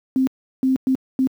sine tone bursts at uneven times, 262.1 Hz, C4, 3 cents sharp, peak -14 dBFS, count 4, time 0.16-0.27 / 0.63-0.76 / 0.87-0.95 / 1.19-1.27 s, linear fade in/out 0 ms, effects high-pass 150 Hz 12 dB/octave + 8-bit

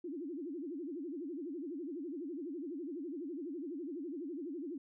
sine tone with vibrato, 311.1 Hz, D#4, in tune, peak -39 dBFS, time 0.04-4.78 s, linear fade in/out 5 ms, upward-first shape sine, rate 12 Hz, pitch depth 260 cents each way, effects none

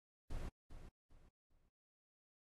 brown noise with echo, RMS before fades -43 dBFS, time 0.3-0.49 s, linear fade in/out 5 ms, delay 400 ms, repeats 3, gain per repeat -10 dB, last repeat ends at 1.69 s, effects AAC 32 kbps

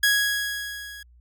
sawtooth tone with level ramp, 1661.2 Hz, G#6, in tune, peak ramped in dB -12 to -35 dBFS, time 0.03-1.03 s, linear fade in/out 5 ms, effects added 60 Hz sine -50 dBFS peak until 1.2 s + MP3 96 kbps

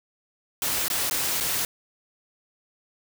white noise with dropouts, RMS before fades -26 dBFS, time 0.62-1.65 s, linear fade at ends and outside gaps 1 ms, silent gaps 0.882-0.901 / 1.098-1.11 / 1.402-1.408 s, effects none

